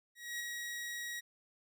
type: tone with ADSR envelope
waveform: sawtooth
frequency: 1904 Hz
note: A#6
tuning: 36 cents sharp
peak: -33 dBFS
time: 0.15-1.21 s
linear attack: 250 ms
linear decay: 5 ms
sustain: -3 dB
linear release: 21 ms
effects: none